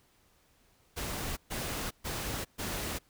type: noise bursts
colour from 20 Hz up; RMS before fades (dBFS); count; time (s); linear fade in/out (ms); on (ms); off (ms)
pink; -36; 4; 0.96-2.99; 20; 410; 130
effects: pink hiss -67 dBFS RMS until 3.09 s